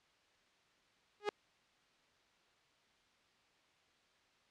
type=tone with exponential growth; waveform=sawtooth; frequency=414.1 Hz; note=G#4; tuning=5 cents flat; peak=-26 dBFS; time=1.2-1.29 s; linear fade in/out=0 ms; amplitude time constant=19 ms; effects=white hiss -71 dBFS RMS until 4.5 s + low-pass 4000 Hz 12 dB/octave